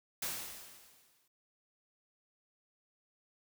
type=noise with exponential decay; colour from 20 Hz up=white; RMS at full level=-36 dBFS; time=0.22-1.28 s; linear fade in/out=5 ms; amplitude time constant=230 ms; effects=none